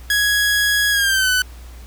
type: tone with pitch glide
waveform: sawtooth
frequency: 1666 to 1501.5 Hz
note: G#6 to F#6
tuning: +5 to +25 cents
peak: -11 dBFS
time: 0.1-1.42 s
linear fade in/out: 2 ms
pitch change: -180 cents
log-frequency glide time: 0.91-1.3 s
effects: added 60 Hz sine -35 dBFS peak until 1.86 s + pink hiss -46 dBFS RMS until 1.86 s